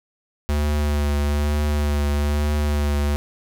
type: tone with vibrato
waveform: square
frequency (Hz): 73.42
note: D2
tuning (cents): 0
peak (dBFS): -19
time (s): 0.49-3.16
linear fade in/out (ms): 0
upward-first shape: triangle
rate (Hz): 1.1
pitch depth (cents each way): 27
effects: none